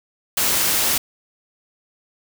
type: noise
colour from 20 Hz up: white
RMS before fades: -19 dBFS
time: 0.37-0.98 s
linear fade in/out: 5 ms
effects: none